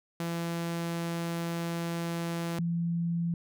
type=tone pair in turn; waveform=sawtooth / sine; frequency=168.8 / 169.54 Hz; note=E3 / E3; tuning=+41 / +49 cents; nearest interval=unison; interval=8 cents; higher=second; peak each=-27 dBFS; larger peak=neither; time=0.2-2.59 / 2.59-3.34 s; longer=first; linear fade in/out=2 ms; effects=none